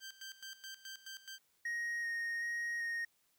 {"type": "tone with tremolo", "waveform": "15% pulse", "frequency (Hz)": 1568, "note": "G6", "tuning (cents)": 0, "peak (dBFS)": -39, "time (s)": [0, 1.39], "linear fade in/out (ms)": 50, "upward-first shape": "square", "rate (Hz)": 4.7, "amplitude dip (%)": 80}
{"type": "tone with vibrato", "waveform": "triangle", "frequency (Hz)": 1868, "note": "A#6", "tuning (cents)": 3, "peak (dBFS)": -34, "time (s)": [1.65, 3.05], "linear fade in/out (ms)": 5, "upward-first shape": "square", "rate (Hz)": 1.3, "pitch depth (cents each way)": 9}
{"effects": ["white hiss -75 dBFS RMS until 3.38 s"]}